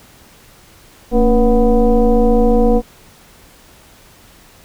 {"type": "tone with frequency modulation", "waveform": "sine", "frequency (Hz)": 227.9, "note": "A#3", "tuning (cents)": -39, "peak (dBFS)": -8, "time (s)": [1.11, 2.82], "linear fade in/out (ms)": 50, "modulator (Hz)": 255, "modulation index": 1.5, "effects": ["pink hiss -45 dBFS RMS until 4.64 s"]}